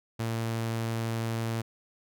sawtooth tone, 114 Hz, A#2, 38 cents flat, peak -25 dBFS, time 0.19-1.62 s, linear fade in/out 10 ms, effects none

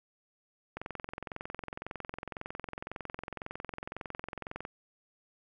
click train, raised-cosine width 0.5 ms, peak -23 dBFS, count 86, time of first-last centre 0.77-4.651 s, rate 21.9 Hz, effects none

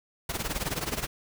pink noise with tremolo, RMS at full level -29 dBFS, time 0.29-1.07 s, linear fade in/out 5 ms, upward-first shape sine, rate 19 Hz, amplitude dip 80%, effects none

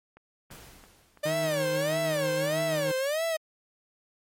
click train, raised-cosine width 0.5 ms, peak -36 dBFS, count 4, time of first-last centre 0.17-1.173 s, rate 2.99 Hz
pink noise with exponential decay, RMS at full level -45 dBFS, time 0.51-1.8 s, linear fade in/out 0 ms, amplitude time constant 280 ms
45% pulse tone with vibrato, 587.3 Hz, D5, in tune, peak -26 dBFS, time 1.23-3.37 s, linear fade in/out 10 ms, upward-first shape sine, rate 1.6 Hz, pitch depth 210 cents each way
25% pulse tone with tremolo, 155.56 Hz, D#3, in tune, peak -27 dBFS, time 1.25-2.92 s, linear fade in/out 10 ms, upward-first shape sine, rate 6.2 Hz, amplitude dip 25%
effects MP3 64 kbps

